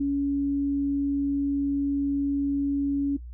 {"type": "tone", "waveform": "sine", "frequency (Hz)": 280.8, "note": "C#4", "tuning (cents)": 22, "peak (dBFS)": -22, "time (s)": [0, 3.17], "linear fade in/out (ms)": 10, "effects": ["noise-tail reverb RT60 0.1 s tail -18 dB re dry", "added 60 Hz sine -37 dBFS peak until 3.33 s"]}